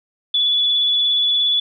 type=tone with vibrato; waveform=sine; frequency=3431 Hz; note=A7; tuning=44 cents flat; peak=-14 dBFS; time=0.34-1.6 s; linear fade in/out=5 ms; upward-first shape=sine; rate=17 Hz; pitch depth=15 cents each way; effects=none